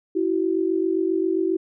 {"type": "tone pair together", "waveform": "sine", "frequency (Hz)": [329.6, 377.1], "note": ["E4", "F#4"], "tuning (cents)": [0, 33], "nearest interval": "major second", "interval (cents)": 233, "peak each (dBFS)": -22, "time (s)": [0.15, 1.57], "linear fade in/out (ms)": 10, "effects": []}